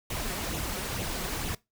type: noise with flanger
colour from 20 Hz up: pink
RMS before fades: -33 dBFS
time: 0.1-1.55 s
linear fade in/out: 5 ms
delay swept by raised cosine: 0.29 to 5.49 ms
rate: 2.2 Hz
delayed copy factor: +0.55
effects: noise-tail reverb RT60 0.2 s tail -21 dB re dry